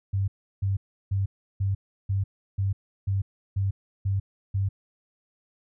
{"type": "tone bursts", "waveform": "sine", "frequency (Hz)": 97.9, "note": "G2", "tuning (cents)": -2, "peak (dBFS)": -22, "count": 10, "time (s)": [0.13, 4.69], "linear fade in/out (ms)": 10, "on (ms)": 150, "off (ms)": 340, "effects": []}